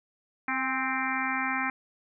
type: harmonic tone with a mistuned harmonic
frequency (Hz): 261.6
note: C4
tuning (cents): 0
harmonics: 1 / 3 / 4 / 5 / 6 / 7 / 8 / 9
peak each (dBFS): -35 / -35 / -35 / -35 / -35 / -35 / -35 / -35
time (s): 0.48-1.7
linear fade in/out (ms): 2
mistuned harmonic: 3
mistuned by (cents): +32
effects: none